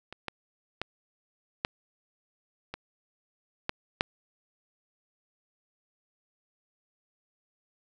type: clicks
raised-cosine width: 0.3 ms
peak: -25 / -17 / -15 / -10 / -20 / -12 / -7 dBFS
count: 7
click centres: 0.126 / 0.283 / 0.816 / 1.649 / 2.74 / 3.694 / 4.009 s
effects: none